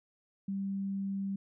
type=tone; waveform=sine; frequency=196 Hz; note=G3; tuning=in tune; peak=-32 dBFS; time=0.48-1.36 s; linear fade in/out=5 ms; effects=none